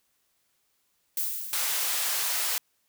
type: noise with exponential decay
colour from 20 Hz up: violet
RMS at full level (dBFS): -27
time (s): 1.17-2.37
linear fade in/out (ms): 2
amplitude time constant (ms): 260
type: high-pass noise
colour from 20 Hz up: white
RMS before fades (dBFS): -28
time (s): 1.53-2.58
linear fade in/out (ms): 0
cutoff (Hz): 690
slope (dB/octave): 12
effects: white hiss -72 dBFS RMS until 2.88 s